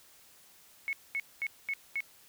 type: tone bursts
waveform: sine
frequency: 2199 Hz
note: C#7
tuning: 14 cents flat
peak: -30 dBFS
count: 5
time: 0.88-2.005 s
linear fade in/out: 0 ms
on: 49 ms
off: 220 ms
effects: white hiss -59 dBFS RMS until 2.28 s